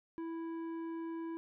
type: tone with tanh clipping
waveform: triangle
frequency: 329.7 Hz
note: E4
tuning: in tune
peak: -40 dBFS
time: 0.18-1.37 s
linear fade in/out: 0 ms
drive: 14 dB
effects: none